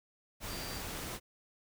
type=tone in noise; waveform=sine; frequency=4699 Hz; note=D8; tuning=in tune; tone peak=-47 dBFS; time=0.47-0.82 s; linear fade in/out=50 ms; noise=pink; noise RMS=-41 dBFS; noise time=0.4-1.2 s; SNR=-9 dB; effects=none